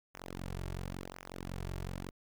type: tone with flanger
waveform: sawtooth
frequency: 45.42 Hz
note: F#1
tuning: 31 cents flat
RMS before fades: -42 dBFS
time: 0.14-2.11 s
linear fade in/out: 10 ms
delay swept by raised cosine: 0.23 to 4.03 ms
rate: 0.94 Hz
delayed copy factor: -0.95
effects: 12-bit